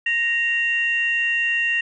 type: tone pair together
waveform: sine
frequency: 1867.1 / 2763 Hz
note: A#6 / F7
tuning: +2 / -19 cents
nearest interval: perfect fifth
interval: 679 cents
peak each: -20 / -21 dBFS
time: 0.06-1.81 s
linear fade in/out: 5 ms
effects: tanh soft clip ceiling -10 dBFS